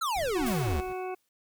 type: exponential sweep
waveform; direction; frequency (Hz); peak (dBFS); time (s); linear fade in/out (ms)
square; down; 1396.9 to 64.6; -28; 0.01-0.81; 10
type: noise with tremolo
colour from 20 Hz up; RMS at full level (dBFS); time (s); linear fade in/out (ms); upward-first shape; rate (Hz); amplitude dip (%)
brown; -39; 0.16-0.93; 5; sine; 4; 70
type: harmonic tone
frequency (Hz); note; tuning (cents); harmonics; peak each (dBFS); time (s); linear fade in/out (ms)
370; F#4; 0; 1 / 2 / 3 / 4 / 6 / 7; -34 / -37 / -44 / -49 / -49 / -48; 0.35-1.15; 10
type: noise with exponential decay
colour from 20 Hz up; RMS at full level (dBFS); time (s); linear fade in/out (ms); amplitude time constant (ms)
white; -37; 0.46-1.29; 2; 180
effects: none